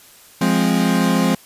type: chord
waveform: 40% pulse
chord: F minor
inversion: none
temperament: equal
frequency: 174.61 / 207.7 / 261.6 Hz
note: F3 / Ab3 / C4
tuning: 0 / 0 / 0 cents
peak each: -18 dBFS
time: 0.41-1.35 s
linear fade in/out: 5 ms
effects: white hiss -46 dBFS RMS until 1.45 s + resampled to 32000 Hz

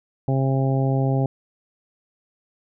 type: harmonic tone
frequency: 134.1 Hz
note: C3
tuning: 43 cents sharp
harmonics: 1 / 2 / 3 / 4 / 5 / 6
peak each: -19 / -26 / -29 / -30 / -31 / -32 dBFS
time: 0.28-1.26 s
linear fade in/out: 2 ms
effects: none

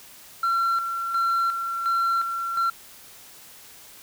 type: tone with tremolo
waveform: sine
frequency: 1361 Hz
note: F6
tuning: 45 cents flat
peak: -17 dBFS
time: 0.43-2.7 s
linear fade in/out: 5 ms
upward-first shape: square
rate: 1.4 Hz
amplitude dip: 60%
effects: tanh soft clip ceiling -19 dBFS + white hiss -47 dBFS RMS until 4.02 s

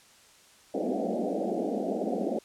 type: band-pass noise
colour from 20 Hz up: pink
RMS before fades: -30 dBFS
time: 0.74-2.39 s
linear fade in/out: 5 ms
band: 190 to 760 Hz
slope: 96 dB/octave
effects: white hiss -57 dBFS RMS until 2.44 s + low-pass 9000 Hz 12 dB/octave

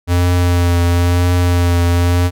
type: tone with vibrato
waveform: square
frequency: 87.7 Hz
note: F2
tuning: 8 cents sharp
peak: -11 dBFS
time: 0.07-2.31 s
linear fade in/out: 50 ms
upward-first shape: triangle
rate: 0.99 Hz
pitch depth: 25 cents each way
effects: none

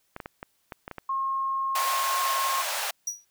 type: clicks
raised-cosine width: 0.5 ms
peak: -21 dBFS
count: 8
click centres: 0.164 / 0.202 / 0.259 / 0.429 / 0.722 / 0.879 / 0.913 / 0.983 s
type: tone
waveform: sine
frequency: 1076 Hz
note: C6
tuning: 48 cents sharp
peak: -25 dBFS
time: 1.09-2.62 s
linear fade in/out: 5 ms
type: high-pass noise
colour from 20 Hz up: pink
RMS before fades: -30 dBFS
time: 1.75-2.91 s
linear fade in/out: 5 ms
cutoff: 580 Hz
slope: 48 dB/octave
type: tone with exponential decay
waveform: square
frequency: 5800 Hz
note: F#8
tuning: 35 cents flat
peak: -25 dBFS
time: 3.07-3.25 s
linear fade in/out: 5 ms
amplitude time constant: 39 ms
effects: white hiss -70 dBFS RMS until 3.3 s

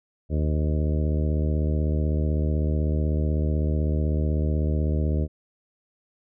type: harmonic tone with a mistuned harmonic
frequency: 76 Hz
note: D#2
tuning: 40 cents flat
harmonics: 1 / 2 / 3 / 4 / 5 / 6 / 7 / 8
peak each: -22 / -28 / -32 / -34 / -36 / -38 / -39 / -40 dBFS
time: 0.29-5.28 s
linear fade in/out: 50 ms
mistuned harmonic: 8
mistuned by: +43 cents
effects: none

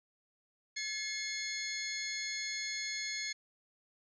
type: tone pair together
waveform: 15% pulse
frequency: 1712.8 / 2158 Hz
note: A6 / C#7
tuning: -47 / -47 cents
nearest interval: major third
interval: 400 cents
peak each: -36 / -30 dBFS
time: 0.76-3.33 s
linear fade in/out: 10 ms
effects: resampled to 16000 Hz

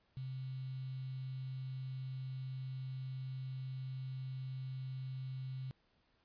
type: tone with quantisation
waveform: sine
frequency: 130.81 Hz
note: C3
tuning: in tune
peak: -40 dBFS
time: 0.17-5.71 s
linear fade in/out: 0 ms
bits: 10
effects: pink hiss -75 dBFS RMS until 6.24 s + resampled to 11025 Hz

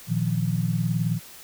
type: chord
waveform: sine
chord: Bb suspended fourth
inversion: none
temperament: equal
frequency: 116.54 / 155.56 / 174.61 Hz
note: Bb2 / Eb3 / F3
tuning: 0 / 0 / 0 cents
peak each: -26 dBFS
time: 0.07-1.2 s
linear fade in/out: 50 ms
effects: white hiss -45 dBFS RMS until 1.43 s

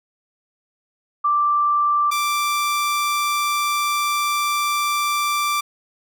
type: tone pair in turn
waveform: sine / sawtooth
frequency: 1175 / 1175 Hz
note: D6 / D6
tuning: +1 / +1 cents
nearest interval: unison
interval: 0 cents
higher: neither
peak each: -15 / -15 dBFS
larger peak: neither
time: 1.24-2.11 / 2.11-5.61 s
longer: second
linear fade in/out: 10 ms
effects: none

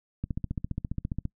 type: click train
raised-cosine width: 5 ms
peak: -18 dBFS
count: 16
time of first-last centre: 0.24-1.254 s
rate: 14.8 Hz
effects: noise-tail reverb RT60 0.1 s tail -24 dB re dry

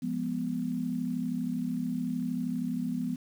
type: chord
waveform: sine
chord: F diminished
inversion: none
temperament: equal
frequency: 174.61 / 207.7 / 246.9 Hz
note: F3 / Ab3 / Cb4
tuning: 0 / 0 / 0 cents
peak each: -35 / -36 / -31 dBFS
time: 0.02-3.16 s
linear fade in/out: 10 ms
effects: 9-bit

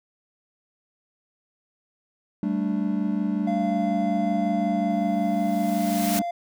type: chord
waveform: triangle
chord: G suspended second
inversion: none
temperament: equal with one note detuned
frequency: 194.53 / 220 / 293.7 Hz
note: G3 / A3 / D4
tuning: -13 / 0 / 0 cents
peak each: -24 / -25 / -26 dBFS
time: 2.43-6.22 s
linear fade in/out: 2 ms
type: tone with pitch glide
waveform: triangle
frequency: 687 to 692.2 Hz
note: F5 to F5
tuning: -29 to -16 cents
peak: -24 dBFS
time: 3.47-6.31 s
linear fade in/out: 5 ms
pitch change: +13 cents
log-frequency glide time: 5.92-6 s
type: noise with exponential growth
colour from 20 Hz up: white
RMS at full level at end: -27 dBFS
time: 4.9-6.19 s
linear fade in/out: 0 ms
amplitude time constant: 280 ms
effects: none

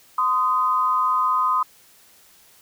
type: tone pair together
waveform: sine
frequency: 1029.6 / 1244.5 Hz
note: C6 / D#6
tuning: -28 / 0 cents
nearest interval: minor third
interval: 328 cents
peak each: -20 dBFS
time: 0.18-1.63 s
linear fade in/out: 5 ms
effects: white hiss -53 dBFS RMS until 2.61 s

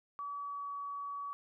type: tone with pitch glide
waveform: sine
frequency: 1143 to 1135.1 Hz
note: D6 to C#6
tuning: -47 to +41 cents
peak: -38 dBFS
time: 0.19-1.33 s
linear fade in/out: 0 ms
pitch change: -12 cents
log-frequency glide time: 0.35-0.72 s
effects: none

